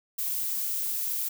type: noise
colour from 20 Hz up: violet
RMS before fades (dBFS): -30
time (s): 0.18-1.29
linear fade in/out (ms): 10
effects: none